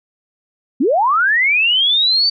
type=linear sweep; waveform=sine; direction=up; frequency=220 to 4623 Hz; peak=-11 dBFS; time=0.8-2.3 s; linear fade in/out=10 ms; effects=none